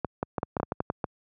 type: clicks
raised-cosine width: 1 ms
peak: -13 dBFS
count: 11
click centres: 0.047 / 0.229 / 0.382 / 0.431 / 0.568 / 0.6 / 0.631 / 0.721 / 0.804 / 0.901 / 1.042 s
effects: high-pass 80 Hz 12 dB/octave